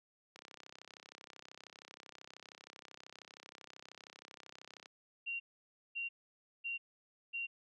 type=click train; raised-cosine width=0.2 ms; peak=-34 dBFS; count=149; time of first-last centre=0.36-4.858 s; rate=32.9 Hz
type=tone bursts; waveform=sine; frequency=2759 Hz; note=F7; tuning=22 cents flat; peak=-37 dBFS; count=4; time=5.26-7.47 s; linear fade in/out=20 ms; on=140 ms; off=550 ms
effects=high-pass 300 Hz 12 dB/octave